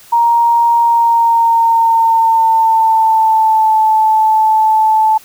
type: tone with pitch glide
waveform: sine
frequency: 936 to 873.3 Hz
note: A#5 to A5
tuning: +7 to -13 cents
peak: -7 dBFS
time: 0.12-5.18 s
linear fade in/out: 10 ms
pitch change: -120 cents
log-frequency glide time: 0.79-3.79 s
effects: white hiss -41 dBFS RMS until 5.24 s